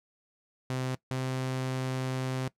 sawtooth tone pair in turn, 129.1 / 130.07 Hz, C3 / C3, -23 / -10 cents, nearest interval unison, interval 13 cents, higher second, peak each -26 dBFS, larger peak neither, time 0.7-0.95 / 1.11-2.48 s, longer second, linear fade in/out 0 ms, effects noise-tail reverb RT60 0.1 s tail -20 dB re dry + low-pass 10000 Hz 12 dB/octave

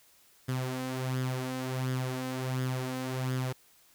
sawtooth tone with flanger, 129 Hz, C3, 24 cents flat, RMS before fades -33 dBFS, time 0.48-3.53 s, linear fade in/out 10 ms, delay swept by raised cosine 0.59 to 3.89 ms, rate 1.4 Hz, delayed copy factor +0.55, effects white hiss -62 dBFS RMS until 3.94 s

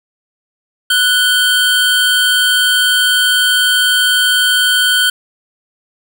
square tone pair together, 1480 / 3136 Hz, F#6 / G7, 0 / 0 cents, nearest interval octave + minor second, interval 1300 cents, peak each -13 dBFS, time 0.9-5.1 s, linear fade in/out 5 ms, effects none

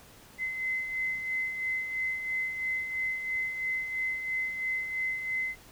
sine beating tone pair, 2048 / 2051 Hz, C7 / C7, -38 / -35 cents, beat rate 3 Hz, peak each -39 / -30 dBFS, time 0.38-5.56 s, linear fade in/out 50 ms, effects pink hiss -54 dBFS RMS until 5.71 s

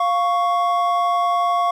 triangle tone pair together, 700 / 1111.2 Hz, F5 / C#6, +4 / +4 cents, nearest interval minor sixth, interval 800 cents, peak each -17 dBFS, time 0-1.71 s, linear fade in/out 5 ms, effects none

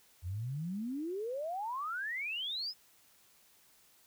sine exponential sweep, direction up, 82.41 to 5274 Hz, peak -35 dBFS, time 0.22-2.74 s, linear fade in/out 50 ms, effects white hiss -65 dBFS RMS until 4.06 s

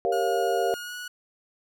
sine chord, G half-diminished seventh, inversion none, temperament equal, 392 / 466.2 / 554.4 / 698.5 Hz, G4 / Bb4 / Db5 / F5, 0 / 0 / 0 / 0 cents, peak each -28 / -27 / -30 / -26 dBFS, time 0.05-0.74 s, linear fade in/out 0 ms
sawtooth tone with pitch glide, 1435 to 1464.3 Hz, F6 to F#6, +47 to -18 cents, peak -31 dBFS, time 0.12-1.08 s, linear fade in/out 5 ms, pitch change +35 cents, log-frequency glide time 0.79-0.95 s
effects none

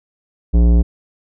sine tone with tanh clipping, 58.27 Hz, A#1, in tune, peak -10 dBFS, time 0.53-0.83 s, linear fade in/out 20 ms, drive 15 dB, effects none

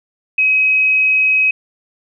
sine tone, 2540 Hz, D#7, 35 cents sharp, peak -10 dBFS, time 0.38-1.51 s, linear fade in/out 5 ms, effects none

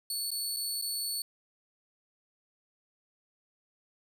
20% pulse tone with dropouts, 4435 Hz, C#8, in tune, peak -26 dBFS, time 0.1-1.22 s, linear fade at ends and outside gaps 2 ms, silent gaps 0.306-0.315 / 0.564-0.568 / 0.815-0.822 s, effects none

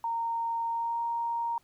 sine tone with pitch glide, 923 to 932.6 Hz, A#5 to A#5, -17 to +1 cents, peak -28 dBFS, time 0.04-1.58 s, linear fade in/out 2 ms, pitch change +18 cents, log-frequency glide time 0.68-1 s, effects pink hiss -67 dBFS RMS until 1.63 s

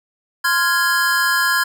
square chord, F minor, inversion second, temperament equal with one note detuned, 1039.9 / 1396.9 / 1661.2 Hz, C6 / F6 / Ab6, -11 / 0 / 0 cents, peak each -22 / -21 / -18 dBFS, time 0.44-1.64 s, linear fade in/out 10 ms, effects none

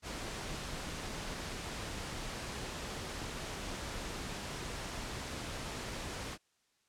pink noise, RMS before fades -41 dBFS, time 0.02-6.38 s, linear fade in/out 50 ms, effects white hiss -75 dBFS RMS until 6.88 s + low-pass 8000 Hz 12 dB/octave

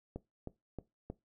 click train, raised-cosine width 2 ms, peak -27 dBFS, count 4, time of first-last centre 0.16-1.1 s, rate 3.19 Hz, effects noise-tail reverb RT60 0.2 s tail -19 dB re dry

